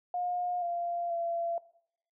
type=tone with pitch steps; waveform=sine; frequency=714 / 692 / 680 Hz; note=F5 / F5 / F5; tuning=+38 / -16 / -46 cents; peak=-30 dBFS; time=0.14-1.58 s; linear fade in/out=2 ms; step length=480 ms; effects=noise-tail reverb RT60 0.7 s tail -19 dB re dry